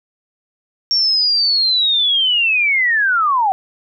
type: linear sweep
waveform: sine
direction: down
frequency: 5540 to 740 Hz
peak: -12 dBFS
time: 0.91-3.52 s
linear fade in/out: 0 ms
effects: none